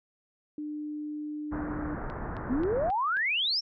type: tone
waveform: sine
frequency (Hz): 299.9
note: D4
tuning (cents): +36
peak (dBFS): -33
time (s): 0.58-1.95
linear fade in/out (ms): 2
type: low-pass noise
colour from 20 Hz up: pink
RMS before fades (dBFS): -36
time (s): 1.51-2.91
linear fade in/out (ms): 20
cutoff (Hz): 1700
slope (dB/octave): 48
type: click train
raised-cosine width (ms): 0.3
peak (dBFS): -30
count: 5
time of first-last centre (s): 2.1-3.17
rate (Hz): 3.74
type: exponential sweep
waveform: sine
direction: up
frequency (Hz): 232.8 to 5610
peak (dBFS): -25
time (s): 2.49-3.61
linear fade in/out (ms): 20
effects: none